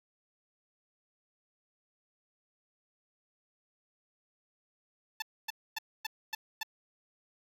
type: tone bursts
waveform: 10% pulse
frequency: 880 Hz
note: A5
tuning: in tune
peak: -25 dBFS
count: 6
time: 5.2-6.632 s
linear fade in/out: 5 ms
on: 22 ms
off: 260 ms
effects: none